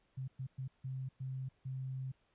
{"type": "tone bursts at uneven times", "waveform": "sine", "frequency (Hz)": 131.4, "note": "C3", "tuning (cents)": 8, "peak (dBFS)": -38, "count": 6, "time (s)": [[0.17, 0.28], [0.39, 0.47], [0.58, 0.68], [0.84, 1.09], [1.2, 1.49], [1.65, 2.12]], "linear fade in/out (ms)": 10, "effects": ["pink hiss -75 dBFS RMS until 2.34 s", "resampled to 8000 Hz"]}